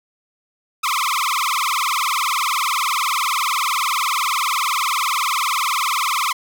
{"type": "tone with vibrato", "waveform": "sawtooth", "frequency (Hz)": 1149, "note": "D6", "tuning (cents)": -38, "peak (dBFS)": -14, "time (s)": [0.83, 6.33], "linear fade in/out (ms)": 10, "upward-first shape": "triangle", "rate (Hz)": 20, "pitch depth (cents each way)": 280, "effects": []}